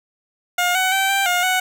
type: tone with pitch steps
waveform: 15% pulse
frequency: 712 / 749 / 774 / 785 / 713 / 742 Hz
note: F5 / F#5 / G5 / G5 / F5 / F#5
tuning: +33 / +21 / -22 / +2 / +36 / +5 cents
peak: -10 dBFS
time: 0.58-1.6 s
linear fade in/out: 5 ms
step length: 170 ms
effects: none